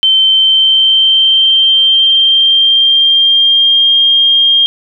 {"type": "tone with pitch glide", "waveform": "sine", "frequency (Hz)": [3100, 3217], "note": ["G7", "G7"], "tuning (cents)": [-20, 44], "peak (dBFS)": -5, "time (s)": [0.03, 4.66], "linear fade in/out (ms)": 0, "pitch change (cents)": 64, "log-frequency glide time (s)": [0.2, 3.94], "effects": []}